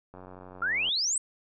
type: click train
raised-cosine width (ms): 1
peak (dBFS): -32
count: 70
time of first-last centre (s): 0.14-0.889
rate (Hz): 92.1
type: exponential sweep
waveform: sine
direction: up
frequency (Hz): 1340 to 8430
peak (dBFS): -25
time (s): 0.62-1.18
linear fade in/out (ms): 2
effects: none